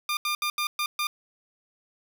15% pulse tone bursts at uneven times, 1200 Hz, D6, 37 cents sharp, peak -19 dBFS, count 6, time 0.09-0.17 / 0.25-0.35 / 0.42-0.5 / 0.58-0.67 / 0.79-0.86 / 0.99-1.07 s, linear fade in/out 2 ms, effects none

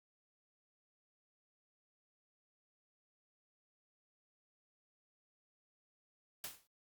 white noise with exponential decay, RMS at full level -41 dBFS, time 6.44-6.67 s, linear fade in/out 1 ms, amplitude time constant 50 ms, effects Opus 48 kbps

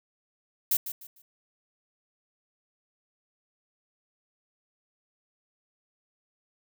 violet noise with echo, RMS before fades -24 dBFS, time 0.71-0.77 s, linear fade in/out 5 ms, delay 150 ms, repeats 3, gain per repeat -11 dB, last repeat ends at 1.22 s, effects none

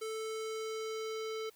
square tone with low-pass filter sweep, 440 Hz, A4, in tune, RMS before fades -39 dBFS, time 0.01-1.5 s, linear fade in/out 10 ms, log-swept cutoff 9600 to 4700 Hz, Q 1.4, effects white hiss -64 dBFS RMS until 1.55 s + high-pass 60 Hz 12 dB/octave

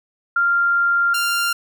sine / sawtooth tone pair in turn, 1392 / 1392 Hz, F6 / F6, -6 / -6 cents, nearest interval unison, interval 0 cents, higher neither, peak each -14 dBFS, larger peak neither, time 0.36-1.14 / 1.14-1.53 s, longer first, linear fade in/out 5 ms, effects none

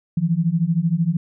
sine beating tone pair, 160 / 173 Hz, D#3 / F3, +49 / -16 cents, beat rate 13 Hz, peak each -20 / -19 dBFS, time 0.17-1.17 s, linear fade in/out 5 ms, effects none

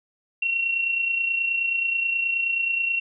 sine tone with amplitude modulation, 2731 Hz, F7, 39 cents flat, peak -19 dBFS, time 0.42-3 s, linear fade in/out 5 ms, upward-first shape sine, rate 29.4 Hz, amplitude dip 50%, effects none

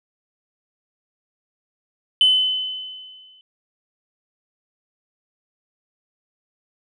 sine tone with exponential decay, 3031 Hz, F#7, 41 cents sharp, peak -9 dBFS, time 2.21-3.41 s, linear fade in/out 1 ms, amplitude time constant 260 ms, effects tanh soft clip ceiling -7 dBFS

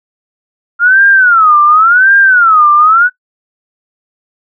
sine tone with vibrato, 1379 Hz, F6, 22 cents flat, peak -3 dBFS, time 0.79-3.1 s, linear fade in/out 50 ms, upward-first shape sine, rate 0.91 Hz, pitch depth 260 cents each way, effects noise-tail reverb RT60 0.1 s tail -20 dB re dry

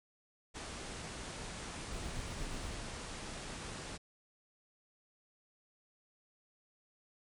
pink low-pass noise, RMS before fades -45 dBFS, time 0.54-3.98 s, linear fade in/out 20 ms, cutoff 9900 Hz, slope 96 dB/octave
brown noise with tremolo, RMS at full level -41 dBFS, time 1.92-2.75 s, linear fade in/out 5 ms, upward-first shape sine, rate 8.5 Hz, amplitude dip 60%
effects none

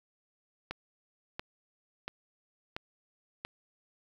click train, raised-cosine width 0.3 ms, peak -20 dBFS, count 5, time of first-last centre 0.71-3.45 s, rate 1.46 Hz, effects 8-bit

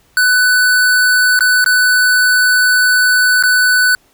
square tone with dropouts, 1495 Hz, F#6, 17 cents sharp, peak -9 dBFS, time 0.17-3.95 s, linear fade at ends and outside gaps 1 ms, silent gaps 1.391-1.407 / 1.643-1.661 / 3.426-3.436 s, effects pink hiss -53 dBFS RMS until 4.13 s

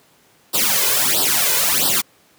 white noise with flanger, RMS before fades -17 dBFS, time 0.53-2.02 s, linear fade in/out 20 ms, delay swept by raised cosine 0.22 to 2.02 ms, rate 1.5 Hz, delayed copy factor +1, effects pink hiss -54 dBFS RMS until 2.38 s + high-pass 150 Hz 12 dB/octave

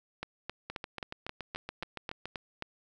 two click trains, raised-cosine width 0.3 ms, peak -22 / -20 dBFS, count 12 / 10, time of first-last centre 0.7-2.256 / 0.23-2.624 s, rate 7.07 / 3.76 Hz, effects none

